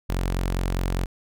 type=tone; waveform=sawtooth; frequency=44.93 Hz; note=F1; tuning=50 cents sharp; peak=-19 dBFS; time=0.09-1.06 s; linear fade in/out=10 ms; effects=none